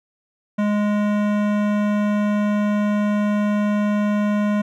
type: tone with hard clipping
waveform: sine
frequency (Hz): 207.7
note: G#3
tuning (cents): 0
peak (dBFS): -19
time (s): 0.58-4.62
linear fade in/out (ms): 10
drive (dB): 17
effects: none